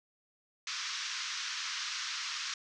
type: band-pass noise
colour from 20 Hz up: white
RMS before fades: -38 dBFS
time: 0.67-2.54 s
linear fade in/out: 2 ms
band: 1100 to 6200 Hz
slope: 48 dB/octave
effects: none